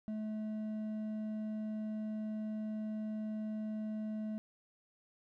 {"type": "tone with hard clipping", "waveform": "sine", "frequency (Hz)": 215.5, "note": "A3", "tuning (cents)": -36, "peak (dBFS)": -38, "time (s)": [0.08, 4.38], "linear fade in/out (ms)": 0, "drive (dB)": 5, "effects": []}